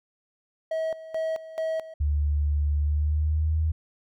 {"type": "tone with tremolo", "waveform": "triangle", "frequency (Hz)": 642, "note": "E5", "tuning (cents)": -46, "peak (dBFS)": -23, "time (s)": [0.71, 1.94], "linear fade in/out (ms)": 5, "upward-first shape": "square", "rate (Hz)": 2.3, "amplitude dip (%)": 80}
{"type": "tone with pitch glide", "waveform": "sine", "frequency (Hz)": [73.42, 79.15], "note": ["D2", "D#2"], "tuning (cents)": [0, 30], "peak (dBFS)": -21, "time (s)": [2, 3.72], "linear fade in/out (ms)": 10, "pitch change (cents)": 130, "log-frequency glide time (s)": [2.78, 3.61]}
{"effects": []}